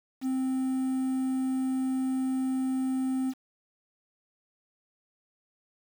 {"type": "tone with quantisation", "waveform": "triangle", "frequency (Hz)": 261.6, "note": "C4", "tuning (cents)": 0, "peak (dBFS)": -24, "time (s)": [0.21, 3.34], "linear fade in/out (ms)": 50, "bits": 8, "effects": []}